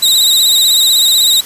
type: tone with vibrato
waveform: sawtooth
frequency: 3844 Hz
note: B7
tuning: 48 cents flat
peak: -4 dBFS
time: 0.02-1.41 s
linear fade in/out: 10 ms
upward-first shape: triangle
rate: 16 Hz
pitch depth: 88 cents each way
effects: white hiss -29 dBFS RMS until 1.45 s + resampled to 32000 Hz